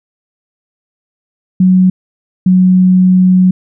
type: tone pair in turn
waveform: sine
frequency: 185 / 184.26 Hz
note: F#3 / F#3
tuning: 0 / -7 cents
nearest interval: unison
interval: 7 cents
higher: first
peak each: -4 dBFS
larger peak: neither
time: 1.6-1.9 / 2.46-3.51 s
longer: second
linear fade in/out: 5 ms
effects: none